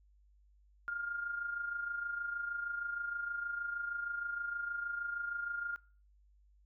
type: tone with amplitude modulation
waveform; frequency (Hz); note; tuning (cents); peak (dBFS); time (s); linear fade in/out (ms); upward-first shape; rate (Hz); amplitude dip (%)
sine; 1409; F6; +15; -33; 0.88-5.76; 0; sine; 26.4; 60
effects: noise-tail reverb RT60 0.4 s tail -21 dB re dry + added 50 Hz sine -63 dBFS peak until 6.65 s